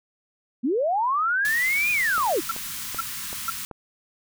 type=linear two-way sweep; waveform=sine; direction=up then down; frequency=217.3 to 2489 to 259.3 Hz; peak=-20 dBFS; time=0.63-2.41 s; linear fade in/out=20 ms; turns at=1.91 s
type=band-stop noise; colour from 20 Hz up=white; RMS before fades=-33 dBFS; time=1.45-3.65 s; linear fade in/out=0 ms; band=270 to 1000 Hz; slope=48 dB/octave
type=click train; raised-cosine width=1 ms; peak=-23 dBFS; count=5; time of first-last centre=2.18-3.713 s; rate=2.61 Hz
type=tone bursts; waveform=sine; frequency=1350 Hz; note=E6; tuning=41 cents sharp; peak=-22 dBFS; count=3; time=2.49-3.502 s; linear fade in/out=5 ms; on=24 ms; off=470 ms
effects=none